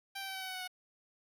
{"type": "tone with pitch steps", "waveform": "10% pulse", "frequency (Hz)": [784, 776.8, 769.6, 762.6, 755.5, 748.6, 741.7, 734.9], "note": ["G5", "G5", "G5", "G5", "F#5", "F#5", "F#5", "F#5"], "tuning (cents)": [0, -16, -32, -48, 36, 20, 4, -12], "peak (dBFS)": -31, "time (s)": [0.15, 0.678], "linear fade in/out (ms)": 10, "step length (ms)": 66, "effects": []}